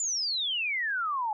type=exponential sweep; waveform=sine; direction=down; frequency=7240 to 828 Hz; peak=-27 dBFS; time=0-1.33 s; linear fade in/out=2 ms; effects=none